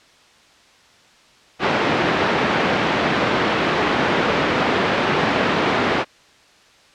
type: band-pass noise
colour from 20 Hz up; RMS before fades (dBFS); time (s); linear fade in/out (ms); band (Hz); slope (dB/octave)
pink; -19; 1.59-6.05; 50; 210 to 2700; 12
effects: white hiss -51 dBFS RMS until 6.94 s + low-pass 5000 Hz 12 dB/octave